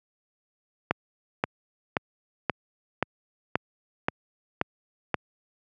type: click train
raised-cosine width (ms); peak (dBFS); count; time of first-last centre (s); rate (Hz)
0.5; -7; 9; 0.91-5.143; 1.89
effects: high-pass 100 Hz 12 dB/octave